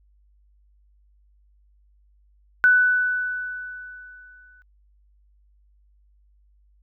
sine tone with exponential decay, 1492 Hz, F#6, 14 cents sharp, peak -11 dBFS, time 2.64-4.62 s, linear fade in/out 0 ms, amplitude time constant 430 ms, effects added 50 Hz sine -56 dBFS peak until 6.82 s

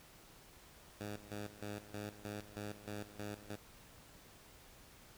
10% pulse tone with tremolo, 103.83 Hz, G#2, in tune, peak -34 dBFS, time 1-3.56 s, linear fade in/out 10 ms, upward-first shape square, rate 3.2 Hz, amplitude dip 80%, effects pink hiss -60 dBFS RMS until 5.17 s

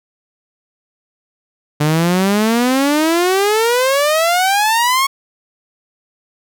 sawtooth exponential sweep, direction up, 146.6 to 1108.7 Hz, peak -8 dBFS, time 1.8-5.07 s, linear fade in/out 10 ms, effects none

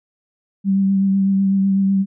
sine tone with vibrato, 194.7 Hz, G3, 12 cents flat, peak -13 dBFS, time 0.64-2.06 s, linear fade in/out 50 ms, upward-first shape triangle, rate 8 Hz, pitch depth 23 cents each way, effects none

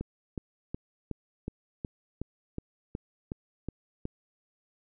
click train, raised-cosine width 3 ms, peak -21 dBFS, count 12, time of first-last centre 0.01-4.054 s, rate 2.72 Hz, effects none

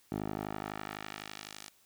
10% pulse tone with band-pass filter sweep, 51.91 Hz, G#1, in tune, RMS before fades -41 dBFS, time 0.12-1.69 s, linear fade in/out 0 ms, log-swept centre 370 to 7300 Hz, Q 0.71, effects white hiss -66 dBFS RMS until 1.85 s

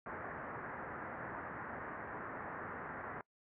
white low-pass noise, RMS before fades -45 dBFS, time 0.06-3.21 s, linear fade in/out 2 ms, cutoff 1800 Hz, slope 48 dB/octave, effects noise-tail reverb RT60 0.1 s tail -24 dB re dry + high-pass 80 Hz 12 dB/octave

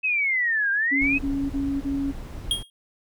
sine exponential two-way sweep, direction down then up, 2600 to 1579 to 2600 Hz, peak -20 dBFS, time 0.03-1.19 s, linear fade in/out 20 ms, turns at 0.71 s
sine tone bursts, 277.2 Hz, C#4, in tune, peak -23 dBFS, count 4, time 0.91-2.123 s, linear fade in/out 20 ms, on 280 ms, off 31 ms
brown noise, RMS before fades -34 dBFS, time 1.01-2.63 s, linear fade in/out 5 ms
square tone with exponential decay, 3254 Hz, G#7, 36 cents flat, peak -18 dBFS, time 2.51-2.7 s, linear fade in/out 1 ms, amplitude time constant 40 ms
effects none

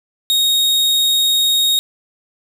40% pulse tone, 3741 Hz, A#7, 5 cents sharp, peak -11 dBFS, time 0.3-1.79 s, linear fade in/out 0 ms, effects none

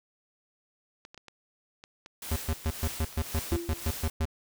clicks, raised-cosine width 0.2 ms, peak -29 dBFS, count 12, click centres 1.051 / 1.145 / 1.177 / 1.283 / 1.839 / 2.061 / 2.647 / 2.909 / 3.127 / 3.209 / 3.266 / 3.44 s
white noise with tremolo, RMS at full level -38 dBFS, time 2.22-4.1 s, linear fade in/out 2 ms, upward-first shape sine, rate 1.9 Hz, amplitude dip 65%
square tone bursts, 79.2 Hz, D#2, 31 cents sharp, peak -26 dBFS, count 12, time 2.31-4.254 s, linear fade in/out 5 ms, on 52 ms, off 120 ms
sine tone with exponential decay, 341.1 Hz, F4, 41 cents flat, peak -26 dBFS, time 3.52-3.96 s, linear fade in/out 1 ms, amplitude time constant 95 ms
effects none

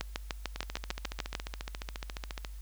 two click trains, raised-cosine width 0.2 ms, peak -20 / -15 dBFS, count 28 / 10, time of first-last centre 0.56-2.448 / 0.01-1.351 s, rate 14.3 / 6.71 Hz, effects added 50 Hz sine -41 dBFS peak until 2.61 s + white hiss -60 dBFS RMS until 2.61 s

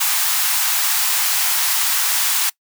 white high-pass noise, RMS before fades -18 dBFS, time 0-2.5 s, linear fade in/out 10 ms, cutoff 750 Hz, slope 48 dB/octave, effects noise-tail reverb RT60 0.1 s tail -23 dB re dry

